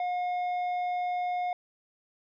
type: tone with tanh clipping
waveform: sine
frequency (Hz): 718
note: F5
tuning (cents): +48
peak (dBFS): -29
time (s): 0-1.53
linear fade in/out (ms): 2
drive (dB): 7
effects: none